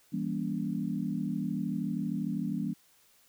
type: chord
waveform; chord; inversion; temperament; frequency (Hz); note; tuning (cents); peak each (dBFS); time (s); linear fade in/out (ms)
sine; E diminished seventh; none; just; 164.81 / 197.78 / 237.3 / 284.8; E3 / G3 / Bb3 / Db4; 0 / +16 / +31 / +47; -36 / -34 / -35 / -37; 0.12-2.74; 20
effects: white hiss -64 dBFS RMS until 3.28 s